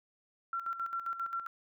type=tone with tremolo; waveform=sine; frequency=1361 Hz; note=F6; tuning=45 cents flat; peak=-32 dBFS; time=0.53-1.47 s; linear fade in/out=2 ms; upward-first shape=square; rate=7.5 Hz; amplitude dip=65%; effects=none